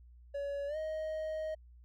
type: tone with pitch glide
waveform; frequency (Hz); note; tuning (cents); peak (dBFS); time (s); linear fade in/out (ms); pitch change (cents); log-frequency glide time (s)
triangle; 565 to 626.9; C#5 to D#5; +33 to +13; -33; 0.34-1.55; 10; +180; 0.67-0.77
effects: added 60 Hz sine -54 dBFS peak until 1.84 s